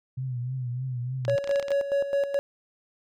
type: tone with vibrato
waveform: sine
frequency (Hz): 126.1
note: B2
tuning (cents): +36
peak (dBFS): -28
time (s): 0.17-1.36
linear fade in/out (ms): 10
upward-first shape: triangle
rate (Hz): 3.3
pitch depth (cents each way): 89
type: clicks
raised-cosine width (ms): 0.2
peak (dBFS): -19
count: 11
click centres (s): 1.251 / 1.297 / 1.38 / 1.442 / 1.475 / 1.512 / 1.559 / 1.597 / 1.627 / 1.683 / 1.718
type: tone with tremolo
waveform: triangle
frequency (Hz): 560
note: C#5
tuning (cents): +18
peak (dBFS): -19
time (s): 1.28-2.39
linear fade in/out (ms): 0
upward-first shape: square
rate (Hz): 4.7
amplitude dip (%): 65
effects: none